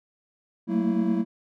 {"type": "tone cluster", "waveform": "triangle", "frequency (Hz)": [188, 221.7, 230.9, 329.8], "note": ["F#3", "A3", "A#3", "E4"], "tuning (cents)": [28, 13, -16, 1], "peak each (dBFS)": -25, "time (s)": [0.67, 1.25], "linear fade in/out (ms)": 50, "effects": []}